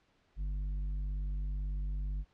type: tone with tanh clipping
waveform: sine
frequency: 49 Hz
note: G1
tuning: in tune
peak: -34 dBFS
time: 0.36-2.25 s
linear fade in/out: 50 ms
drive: 7 dB
effects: pink hiss -71 dBFS RMS until 2.33 s + low-pass 4000 Hz 12 dB/octave